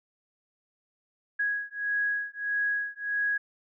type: beating tone pair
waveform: sine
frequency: 1659 / 1660.6 Hz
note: G#6 / G#6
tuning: -2 / -1 cents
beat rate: 1.6 Hz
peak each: -30 dBFS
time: 1.39-3.38 s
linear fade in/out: 10 ms
effects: none